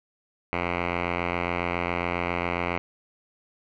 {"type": "tone with low-pass filter", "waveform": "5% pulse", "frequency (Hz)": 87.31, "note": "F2", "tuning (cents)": 0, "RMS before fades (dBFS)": -28, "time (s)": [0.53, 2.78], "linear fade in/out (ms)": 0, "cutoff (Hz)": 2100, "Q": 4.1, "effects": []}